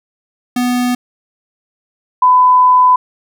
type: tone pair in turn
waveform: square / sine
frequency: 246.9 / 1003.4 Hz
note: B3 / B5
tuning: 0 / +27 cents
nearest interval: 2 octaves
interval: 2427 cents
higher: second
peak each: -13 / -5 dBFS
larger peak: second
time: 0.56-0.95 / 2.22-2.96 s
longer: second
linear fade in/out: 5 ms
effects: none